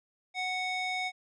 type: tone with band-pass filter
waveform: square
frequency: 740 Hz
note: F#5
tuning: in tune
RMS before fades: -33 dBFS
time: 0.34-1.12 s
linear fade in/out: 50 ms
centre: 2500 Hz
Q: 1.2
effects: resampled to 22050 Hz